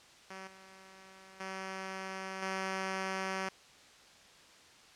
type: tone with level steps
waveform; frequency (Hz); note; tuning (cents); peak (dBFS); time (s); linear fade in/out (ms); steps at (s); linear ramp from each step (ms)
5% pulse; 190.5; G3; -49; -33 / -43 / -28 / -23; 0.3-3.49; 5; 0.47 / 1.4 / 2.42; 5
effects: white hiss -58 dBFS RMS until 4.95 s + low-pass 6000 Hz 12 dB/octave

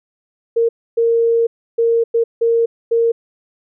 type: tone bursts at uneven times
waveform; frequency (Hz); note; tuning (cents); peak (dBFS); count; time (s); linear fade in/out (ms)
sine; 462.3; A#4; -14; -11; 6; 0.56-0.69 / 0.97-1.47 / 1.78-2.04 / 2.14-2.24 / 2.41-2.66 / 2.91-3.12; 10
effects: none

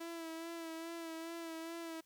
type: tone with vibrato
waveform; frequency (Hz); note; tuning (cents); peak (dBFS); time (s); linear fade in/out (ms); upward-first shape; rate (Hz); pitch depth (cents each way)
sawtooth; 330; E4; +2; -39; 0-2.01; 10; sine; 2.4; 33
effects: white hiss -73 dBFS RMS until 2.05 s

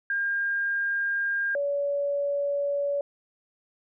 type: tone pair in turn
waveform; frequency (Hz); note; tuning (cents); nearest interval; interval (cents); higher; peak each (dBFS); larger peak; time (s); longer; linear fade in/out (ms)
sine; 1608 / 568.5; G6 / C#5; +44 / +44; octave + tritone; 1800; first; -24; neither; 0.1-1.55 / 1.55-3.01; second; 2
effects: none

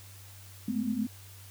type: tone cluster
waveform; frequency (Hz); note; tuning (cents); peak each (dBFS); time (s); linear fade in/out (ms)
sine; 210.6 / 219.7 / 254.3; G#3 / A3 / C4; +24 / -2 / -49; -34 / -32 / -32; 0.68-1.07; 5
effects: added 97 Hz sine -49 dBFS peak until 1.5 s + white hiss -53 dBFS RMS until 1.5 s

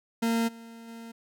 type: tone with level steps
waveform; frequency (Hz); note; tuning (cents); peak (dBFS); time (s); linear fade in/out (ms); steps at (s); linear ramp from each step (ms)
40% pulse; 229.3; A#3; -28; -23 / -43 / -40; 0.22-1.12; 10; 0.47 / 0.87; 20
effects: none

